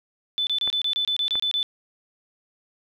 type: tone bursts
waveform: sine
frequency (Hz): 3506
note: A7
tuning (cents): -7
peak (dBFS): -21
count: 11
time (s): 0.38-1.629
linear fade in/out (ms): 0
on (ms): 89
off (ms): 27
type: clicks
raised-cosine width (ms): 0.5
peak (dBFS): -19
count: 2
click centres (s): 0.676 / 1.355
effects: 9-bit